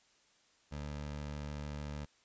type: tone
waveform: 20% pulse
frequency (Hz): 73.42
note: D2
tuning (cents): 0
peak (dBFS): -35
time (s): 0.71-2.06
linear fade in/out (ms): 20
effects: white hiss -69 dBFS RMS until 2.24 s + resampled to 16000 Hz